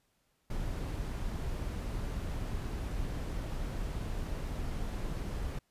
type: noise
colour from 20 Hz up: brown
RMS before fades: -36 dBFS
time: 0.5-5.59 s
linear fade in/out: 5 ms
effects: pink hiss -75 dBFS RMS until 5.7 s + resampled to 32000 Hz